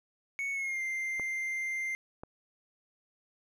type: tone with pitch glide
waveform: triangle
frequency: 2217 to 2093 Hz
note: C#7 to C7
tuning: 0 to 0 cents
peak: -30 dBFS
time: 0.39-1.95 s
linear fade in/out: 0 ms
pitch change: -100 cents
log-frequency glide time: 0.52-0.81 s
type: clicks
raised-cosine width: 1 ms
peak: -28 dBFS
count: 2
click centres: 1.197 / 2.235 s
effects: none